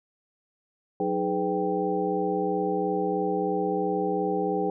sine tone cluster, 184.3 / 312.9 / 416.6 / 499.6 / 783 Hz, F#3 / D#4 / G#4 / B4 / G5, -7 / +10 / +5 / +20 / -2 cents, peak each -32 / -31 / -28 / -31 / -30 dBFS, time 1-4.7 s, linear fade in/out 2 ms, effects none

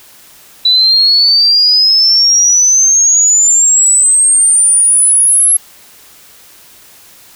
sine exponential sweep, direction up, 3951 to 11175 Hz, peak -5 dBFS, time 0.65-5.57 s, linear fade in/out 5 ms, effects white hiss -40 dBFS RMS until 7.35 s

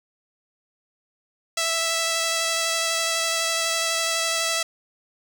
5% pulse tone with vibrato, 659.3 Hz, E5, in tune, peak -10 dBFS, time 1.57-4.63 s, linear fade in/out 5 ms, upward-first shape square, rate 12 Hz, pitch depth 8 cents each way, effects none

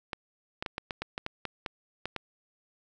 clicks, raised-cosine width 0.3 ms, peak -17 dBFS, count 12, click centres 0.132 / 0.625 / 0.662 / 0.781 / 0.908 / 1.02 / 1.179 / 1.264 / 1.453 / 1.662 / 2.056 / 2.163 s, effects none

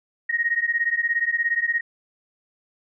sine beating tone pair, 1864.7 / 1881.7 Hz, A#6 / A#6, 0 / +16 cents, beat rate 17 Hz, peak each -23 dBFS, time 0.29-1.81 s, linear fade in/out 10 ms, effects none

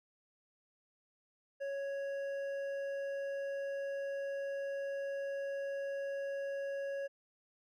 sine tone with hard clipping, 554.4 Hz, C#5, in tune, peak -38 dBFS, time 1.6-7.08 s, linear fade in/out 20 ms, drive 7 dB, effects none

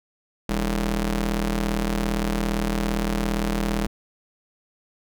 sawtooth ring-modulated tone, 123.47 Hz, B2, in tune, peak -15 dBFS, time 0.49-3.87 s, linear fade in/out 5 ms, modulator 80.5 Hz, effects none

